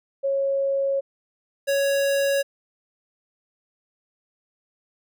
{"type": "tone pair in turn", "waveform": ["sine", "square"], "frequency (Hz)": [549, 556], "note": ["C#5", "C#5"], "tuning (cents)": [-17, 5], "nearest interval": "unison", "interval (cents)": 22, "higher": "second", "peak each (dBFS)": -20, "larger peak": "neither", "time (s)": [[0.23, 1.01], [1.67, 2.43]], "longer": "first", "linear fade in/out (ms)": 20, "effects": []}